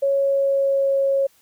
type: tone with pitch glide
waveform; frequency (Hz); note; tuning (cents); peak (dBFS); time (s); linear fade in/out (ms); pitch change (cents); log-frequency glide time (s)
sine; 553 to 547.6; C#5 to C#5; -4 to -21; -16; 0.02-1.27; 10; -17; 0.13-0.96
effects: white hiss -58 dBFS RMS until 1.41 s